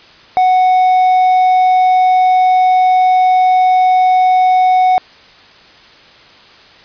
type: tone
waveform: triangle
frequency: 740 Hz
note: F#5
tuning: in tune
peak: -5 dBFS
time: 0.37-4.98 s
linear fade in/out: 0 ms
effects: white hiss -41 dBFS RMS until 6.84 s + resampled to 11025 Hz